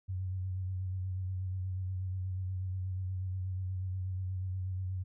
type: tone with vibrato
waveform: sine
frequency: 93.1 Hz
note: F#2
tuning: 11 cents sharp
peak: -33 dBFS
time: 0.08-5.04 s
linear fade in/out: 20 ms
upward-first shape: sine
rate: 8.3 Hz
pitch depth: 33 cents each way
effects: none